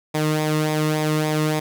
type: tone with flanger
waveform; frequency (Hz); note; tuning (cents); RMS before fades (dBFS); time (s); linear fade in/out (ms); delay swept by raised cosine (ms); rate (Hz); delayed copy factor
sawtooth; 153.9; D#3; -19; -21; 0.14-1.6; 10; 0.68 to 1.3; 3.5; -0.6
effects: 9-bit